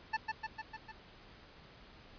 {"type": "tone with echo", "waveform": "25% pulse", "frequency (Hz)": 881, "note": "A5", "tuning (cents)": 2, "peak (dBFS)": -27, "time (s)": [0.13, 0.17], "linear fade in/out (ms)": 10, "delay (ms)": 150, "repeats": 5, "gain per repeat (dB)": -3, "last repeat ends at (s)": 0.92, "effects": ["pink hiss -57 dBFS RMS until 2.18 s", "resampled to 11025 Hz"]}